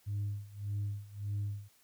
sine tone with tremolo, 102.1 Hz, G#2, 29 cents flat, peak -30 dBFS, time 0.06-1.69 s, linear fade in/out 20 ms, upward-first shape sine, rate 1.7 Hz, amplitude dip 90%, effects tanh soft clip ceiling -30 dBFS + white hiss -67 dBFS RMS until 1.83 s

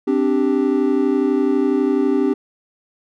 triangle chord, C suspended second, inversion none, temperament equal, 261.6 / 293.7 / 392 Hz, C4 / D4 / G4, 0 / 0 / 0 cents, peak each -17 dBFS, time 0.07-2.34 s, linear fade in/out 10 ms, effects none

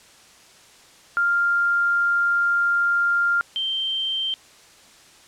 sine tone pair in turn, 1396.9 / 3136 Hz, F6 / G7, 0 / 0 cents, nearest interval octave + major second, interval 1400 cents, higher second, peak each -17 / -22 dBFS, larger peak first, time 1.17-3.41 / 3.56-4.34 s, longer first, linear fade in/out 0 ms, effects white hiss -50 dBFS RMS until 5.27 s + low-pass 8000 Hz 12 dB/octave

